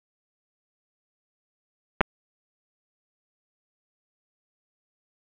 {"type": "clicks", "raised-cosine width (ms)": 0.5, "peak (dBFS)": -3, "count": 2, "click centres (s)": [2.008, 2.013], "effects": ["resampled to 8000 Hz", "7-bit"]}